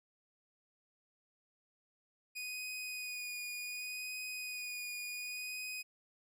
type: tone with vibrato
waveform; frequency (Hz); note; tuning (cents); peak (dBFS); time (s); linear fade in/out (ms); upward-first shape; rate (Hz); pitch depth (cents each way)
sawtooth; 2476; D#7; -9; -37; 2.35-5.83; 20; sine; 0.67; 19
effects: none